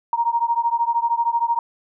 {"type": "beating tone pair", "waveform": "sine", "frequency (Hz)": [930, 943], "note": ["A#5", "A#5"], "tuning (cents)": [-4, 20], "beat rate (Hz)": 13, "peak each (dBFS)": [-20, -21], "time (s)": [0.13, 1.59], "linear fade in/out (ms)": 2, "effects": []}